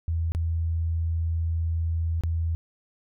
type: tone with dropouts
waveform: sine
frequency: 82.41 Hz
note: E2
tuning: in tune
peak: -23 dBFS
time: 0.08-2.55 s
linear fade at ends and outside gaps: 0 ms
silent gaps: 0.32-0.349 / 2.21-2.236 s
effects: none